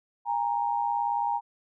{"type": "tone pair together", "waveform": "sine", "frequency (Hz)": [813.9, 932.3], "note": ["G#5", "A#5"], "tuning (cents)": [-35, 0], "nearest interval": "major second", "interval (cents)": 235, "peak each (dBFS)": [-28, -27], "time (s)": [0.25, 1.41], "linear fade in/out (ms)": 50, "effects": []}